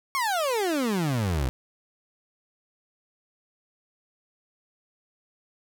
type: exponential sweep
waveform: 30% pulse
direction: down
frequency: 1121 to 59.8 Hz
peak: -21 dBFS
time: 0.15-1.49 s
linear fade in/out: 0 ms
effects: none